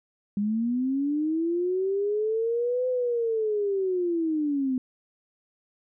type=linear two-way sweep; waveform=sine; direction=up then down; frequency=200 to 510 to 251.9 Hz; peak=-23 dBFS; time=0.37-4.78 s; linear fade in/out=2 ms; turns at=2.88 s; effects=none